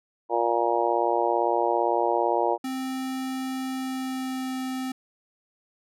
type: harmonic tone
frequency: 117.7 Hz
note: A#2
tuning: 17 cents sharp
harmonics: 3 / 4 / 5 / 6 / 7 / 8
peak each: -28 / -28 / -28 / -28 / -28 / -28 dBFS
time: 0.29-2.58 s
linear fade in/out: 50 ms
type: tone with pitch glide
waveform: square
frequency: 261.6 to 259.5 Hz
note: C4 to C4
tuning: 0 to -14 cents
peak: -29 dBFS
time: 2.64-4.92 s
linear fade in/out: 5 ms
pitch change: -14 cents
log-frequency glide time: 3.76-4.59 s
effects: none